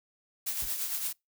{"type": "noise with tremolo", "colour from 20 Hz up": "blue", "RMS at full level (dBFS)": -31, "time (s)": [0.46, 1.13], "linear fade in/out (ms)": 10, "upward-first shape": "triangle", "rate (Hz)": 8.8, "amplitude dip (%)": 55}
{"type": "noise with exponential decay", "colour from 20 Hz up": "brown", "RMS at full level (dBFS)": -38, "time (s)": [0.62, 0.75], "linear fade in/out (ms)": 2, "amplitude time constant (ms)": 28}
{"effects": ["noise-tail reverb RT60 0.2 s tail -26 dB re dry"]}